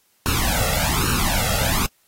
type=noise with flanger; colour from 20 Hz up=pink; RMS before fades=-21 dBFS; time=0.26-1.86 s; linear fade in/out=0 ms; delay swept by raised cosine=0.72 to 1.53 ms; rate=1.2 Hz; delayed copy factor=+1; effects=white hiss -62 dBFS RMS until 2.07 s + AAC 48 kbps